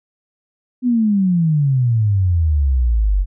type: exponential sweep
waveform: sine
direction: down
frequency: 254.9 to 45.09 Hz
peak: -12 dBFS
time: 0.82-3.26 s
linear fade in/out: 50 ms
effects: none